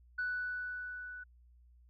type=tone with level ramp; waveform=sine; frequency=1485 Hz; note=F#6; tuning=6 cents sharp; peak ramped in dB=-31 to -44 dBFS; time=0.18-1.24 s; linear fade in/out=10 ms; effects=tanh soft clip ceiling -29 dBFS + added 60 Hz sine -59 dBFS peak until 1.89 s